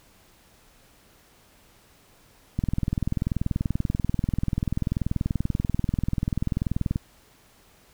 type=click train; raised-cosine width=5 ms; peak=-12 dBFS; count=91; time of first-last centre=2.59-6.959 s; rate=20.6 Hz; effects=pink hiss -57 dBFS RMS until 7.93 s